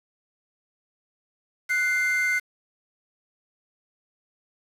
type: tone pair together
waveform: triangle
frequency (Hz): 1485.1 / 2093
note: F#6 / C7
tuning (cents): +6 / 0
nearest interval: tritone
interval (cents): 594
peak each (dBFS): -24 / -21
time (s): 1.69-2.4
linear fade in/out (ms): 20
effects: resampled to 32000 Hz + 7-bit